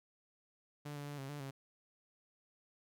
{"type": "tone with pitch steps", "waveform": "sawtooth", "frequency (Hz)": [146.7, 144.1, 145.1, 135.7, 146, 136.3], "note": ["D3", "D3", "D3", "C#3", "D3", "C#3"], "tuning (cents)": [-2, -33, -21, -36, -10, -29], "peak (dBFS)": -39, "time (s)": [0.85, 1.51], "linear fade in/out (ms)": 10, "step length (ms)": 110, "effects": []}